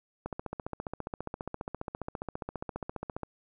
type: click train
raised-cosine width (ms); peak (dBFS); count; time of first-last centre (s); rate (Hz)
1; -21; 45; 0.26-3.233; 14.8
effects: none